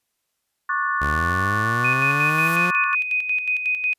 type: chord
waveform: sine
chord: D major seventh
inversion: third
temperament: just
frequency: 1101.2 / 1174.7 / 1468.3 / 1762 Hz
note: C#6 / D6 / F#6 / A6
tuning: -12 / 0 / -14 / +2 cents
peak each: -24 / -28 / -25 / -27 dBFS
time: 0.69-2.95 s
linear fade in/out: 5 ms
type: linear sweep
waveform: sawtooth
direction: up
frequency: 69.3 to 179.4 Hz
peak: -20 dBFS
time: 1.01-2.71 s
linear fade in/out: 10 ms
type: noise with exponential growth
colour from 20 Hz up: violet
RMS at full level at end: -30 dBFS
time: 1.68-2.56 s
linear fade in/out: 5 ms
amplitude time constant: 190 ms
type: tone with tremolo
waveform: sine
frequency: 2498 Hz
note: D#7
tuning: 6 cents sharp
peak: -18 dBFS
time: 1.84-3.94 s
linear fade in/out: 10 ms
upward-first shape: square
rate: 5.5 Hz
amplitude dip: 55%
effects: white hiss -75 dBFS RMS until 3.98 s + resampled to 32000 Hz